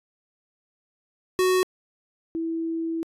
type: tone pair in turn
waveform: square / sine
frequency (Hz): 370 / 328.2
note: F#4 / E4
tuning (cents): 0 / -8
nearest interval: major second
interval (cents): 208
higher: first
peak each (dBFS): -19 / -25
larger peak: first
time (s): 1.39-1.63 / 2.35-3.03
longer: second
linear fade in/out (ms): 0
effects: resampled to 32000 Hz